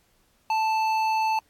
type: tone with hard clipping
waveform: sine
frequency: 880 Hz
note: A5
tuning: in tune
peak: -23 dBFS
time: 0.5-1.39 s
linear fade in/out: 2 ms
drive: 10 dB
effects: pink hiss -65 dBFS RMS until 1.49 s + AAC 64 kbps